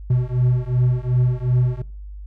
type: beating tone pair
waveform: triangle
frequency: 123.47 / 126.17 Hz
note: B2 / B2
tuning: 0 / +37 cents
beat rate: 2.7 Hz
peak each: -17 dBFS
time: 0.1-1.82 s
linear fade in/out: 5 ms
effects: noise-tail reverb RT60 0.5 s tail -25 dB re dry + added 50 Hz sine -32 dBFS peak until 2.26 s